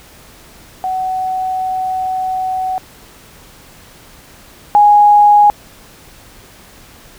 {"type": "tone pair in turn", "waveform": "sine", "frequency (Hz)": [749, 828], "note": ["F#5", "G#5"], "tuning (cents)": [21, -5], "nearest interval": "major second", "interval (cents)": 174, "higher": "second", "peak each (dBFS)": [-15, -4], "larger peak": "second", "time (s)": [[0.84, 2.78], [4.75, 5.5]], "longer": "first", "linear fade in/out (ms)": 0, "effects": ["pink hiss -41 dBFS RMS until 7.18 s"]}